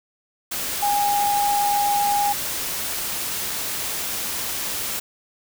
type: tone in noise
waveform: sine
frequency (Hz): 817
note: G#5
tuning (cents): -29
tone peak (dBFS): -18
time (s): 0.82-2.33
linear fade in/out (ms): 10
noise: white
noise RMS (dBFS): -27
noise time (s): 0.51-5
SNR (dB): +6
effects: none